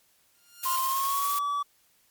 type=tone with exponential growth; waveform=5% pulse; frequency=1408 Hz; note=F6; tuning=14 cents sharp; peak=-20 dBFS; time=0.34-0.76 s; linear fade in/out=5 ms; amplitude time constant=91 ms
type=noise with tremolo; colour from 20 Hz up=blue; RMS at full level=-31 dBFS; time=0.63-1.39 s; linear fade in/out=5 ms; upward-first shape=triangle; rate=15 Hz; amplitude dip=25%
type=tone with pitch glide; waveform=triangle; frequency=1046.5 to 1147.8 Hz; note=C6 to D6; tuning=0 to -40 cents; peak=-24 dBFS; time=0.65-1.63 s; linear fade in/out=10 ms; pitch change=+160 cents; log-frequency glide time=0.81-1.34 s
effects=white hiss -65 dBFS RMS until 2.1 s + MP3 96 kbps